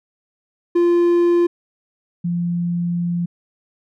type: tone pair in turn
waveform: triangle / sine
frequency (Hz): 346.4 / 173.2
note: F4 / F3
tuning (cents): -14 / -14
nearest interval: octave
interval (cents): 1200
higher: first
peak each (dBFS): -10 / -18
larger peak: first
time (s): 0.75-1.47 / 2.24-3.26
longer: second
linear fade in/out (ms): 10
effects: none